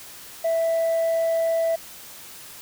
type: tone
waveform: sine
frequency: 659.3 Hz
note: E5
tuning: in tune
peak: -17 dBFS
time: 0.44-1.76 s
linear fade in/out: 10 ms
effects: tanh soft clip ceiling -18 dBFS + white hiss -42 dBFS RMS until 2.61 s